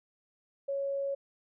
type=tone; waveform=sine; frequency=554.4 Hz; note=C#5; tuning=in tune; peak=-30 dBFS; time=0.68-1.15 s; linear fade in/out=10 ms; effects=none